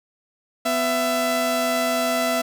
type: tone pair together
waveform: sawtooth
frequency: 250 / 667.4 Hz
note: B3 / E5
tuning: +21 / +21 cents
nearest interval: octave + perfect fourth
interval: 1700 cents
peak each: -22 / -17 dBFS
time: 0.65-2.42 s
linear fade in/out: 10 ms
effects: none